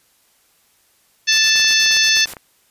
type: harmonic tone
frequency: 880 Hz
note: A5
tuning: in tune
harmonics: 2 / 3 / 4 / 5 / 6 / 7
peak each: -19 / -19 / -19 / -19 / -19 / -19 dBFS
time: 1.27-2.26 s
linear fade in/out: 20 ms
type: noise with tremolo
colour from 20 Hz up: white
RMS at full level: -32 dBFS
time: 1.32-2.35 s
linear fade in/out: 5 ms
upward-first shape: square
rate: 8.4 Hz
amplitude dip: 80%
type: clicks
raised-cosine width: 0.5 ms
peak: -19 dBFS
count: 11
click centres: 1.556 / 1.598 / 1.645 / 1.709 / 1.862 / 1.91 / 1.967 / 2.169 / 2.257 / 2.336 / 2.368 s
effects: white hiss -58 dBFS RMS until 2.7 s + resampled to 32000 Hz